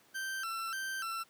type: tone with vibrato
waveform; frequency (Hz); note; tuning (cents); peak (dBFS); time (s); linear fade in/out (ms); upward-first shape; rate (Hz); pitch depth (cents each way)
40% pulse; 1449; F#6; -37; -35; 0.14-1.24; 20; square; 1.7; 130
effects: pink hiss -64 dBFS RMS until 1.29 s + high-pass 200 Hz 12 dB/octave